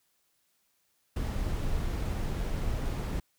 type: noise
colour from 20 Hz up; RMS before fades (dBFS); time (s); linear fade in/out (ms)
brown; -31; 1.16-3.2; 5
effects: white hiss -73 dBFS RMS until 3.38 s